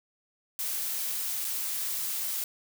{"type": "noise with dropouts", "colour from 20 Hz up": "blue", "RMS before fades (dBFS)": -32, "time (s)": [0.59, 2.44], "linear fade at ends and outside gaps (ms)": 1, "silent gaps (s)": [1.445, 1.449], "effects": []}